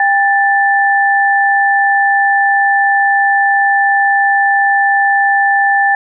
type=tone pair together; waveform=sine; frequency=798.1 / 1761 Hz; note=G5 / A6; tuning=+31 / +1 cents; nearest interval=octave + major second; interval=1370 cents; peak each=-11 dBFS; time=0-5.95 s; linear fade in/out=2 ms; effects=none